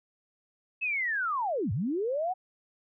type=linear two-way sweep; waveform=sine; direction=down then up; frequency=2637 to 88.1 to 766 Hz; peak=-27 dBFS; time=0.81-2.34 s; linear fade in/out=20 ms; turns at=1.72 s; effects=none